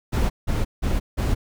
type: noise bursts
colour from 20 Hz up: brown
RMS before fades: -21 dBFS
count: 4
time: 0.12-1.35 s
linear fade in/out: 20 ms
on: 180 ms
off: 170 ms
effects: none